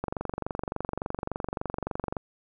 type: click train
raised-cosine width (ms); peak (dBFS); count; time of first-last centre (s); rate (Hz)
1; -16; 51; 0.04-2.168; 23.5
effects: none